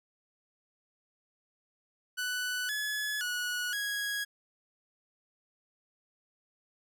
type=tone with pitch steps; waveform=sawtooth; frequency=1489 / 1704 / 1464 / 1657 Hz; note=F#6 / G#6 / F#6 / G#6; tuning=+11 / +44 / -19 / -4 cents; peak=-28 dBFS; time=2.17-4.25 s; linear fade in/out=20 ms; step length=520 ms; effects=none